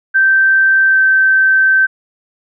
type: tone with pitch glide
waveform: sine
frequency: 1559 to 1549.1 Hz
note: G6 to G6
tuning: -10 to -21 cents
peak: -7 dBFS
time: 0.14-1.87 s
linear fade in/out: 20 ms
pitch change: -11 cents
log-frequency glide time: 0.88-0.98 s
effects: none